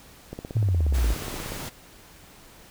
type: click train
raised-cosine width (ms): 2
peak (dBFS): -21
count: 21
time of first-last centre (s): 0.33-1.52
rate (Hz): 16.8
type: exponential sweep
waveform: sine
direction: down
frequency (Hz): 116.54 to 50.4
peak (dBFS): -19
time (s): 0.55-1.14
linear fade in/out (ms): 10
type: noise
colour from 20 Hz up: pink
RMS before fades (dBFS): -35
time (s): 0.93-1.7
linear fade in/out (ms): 20
effects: pink hiss -50 dBFS RMS until 2.7 s